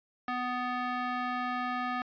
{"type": "tone with band-pass filter", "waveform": "square", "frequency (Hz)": 248.6, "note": "B3", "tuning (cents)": 12, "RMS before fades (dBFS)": -33, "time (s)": [0.28, 2.02], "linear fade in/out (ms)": 2, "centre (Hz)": 1300, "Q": 1.3, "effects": ["resampled to 11025 Hz"]}